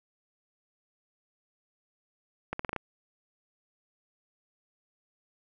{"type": "accelerating click train", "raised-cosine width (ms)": 0.5, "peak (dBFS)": -17, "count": 6, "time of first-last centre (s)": [2.53, 2.763], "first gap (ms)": 64, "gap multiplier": 0.84, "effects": []}